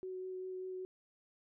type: tone with vibrato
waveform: sine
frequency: 371.9 Hz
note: F#4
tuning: 9 cents sharp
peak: -40 dBFS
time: 0.03-0.85 s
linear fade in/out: 0 ms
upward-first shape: sine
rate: 5.1 Hz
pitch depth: 9 cents each way
effects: none